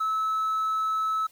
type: tone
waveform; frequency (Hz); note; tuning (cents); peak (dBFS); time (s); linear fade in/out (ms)
triangle; 1300; E6; -24; -21; 0-1.27; 10
effects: tanh soft clip ceiling -19 dBFS + white hiss -59 dBFS RMS until 1.31 s